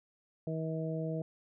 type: harmonic tone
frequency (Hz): 160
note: D#3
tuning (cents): +49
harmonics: 1 / 2 / 3 / 4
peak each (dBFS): -35 / -41 / -40 / -41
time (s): 0.47-1.22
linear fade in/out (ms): 2
effects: none